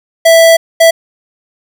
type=tone bursts at uneven times; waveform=square; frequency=659.3 Hz; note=E5; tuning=in tune; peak=-3 dBFS; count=2; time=0.25-0.57 / 0.8-0.91 s; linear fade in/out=10 ms; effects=none